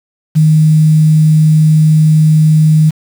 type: tone with quantisation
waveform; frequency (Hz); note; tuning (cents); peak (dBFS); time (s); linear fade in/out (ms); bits
sine; 155.56; D#3; 0; -4; 0.35-2.91; 20; 5
effects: none